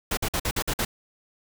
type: noise bursts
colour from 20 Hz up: pink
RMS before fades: -26 dBFS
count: 7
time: 0.11-0.85 s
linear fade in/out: 5 ms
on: 62 ms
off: 51 ms
effects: none